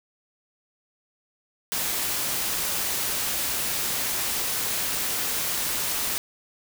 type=noise; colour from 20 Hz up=white; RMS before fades=-27 dBFS; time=1.72-6.18 s; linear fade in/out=0 ms; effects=none